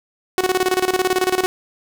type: tone with tremolo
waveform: sawtooth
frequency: 370 Hz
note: F#4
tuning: in tune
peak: -10 dBFS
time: 0.38-1.46 s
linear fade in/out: 0 ms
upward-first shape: square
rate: 18 Hz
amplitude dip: 80%
effects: none